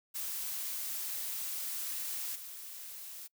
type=noise with level steps; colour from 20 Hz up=blue; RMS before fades=-38 / -46 dBFS; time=0.14-3.28 s; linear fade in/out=20 ms; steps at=2.35 s; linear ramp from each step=10 ms; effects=noise-tail reverb RT60 0.1 s tail -26 dB re dry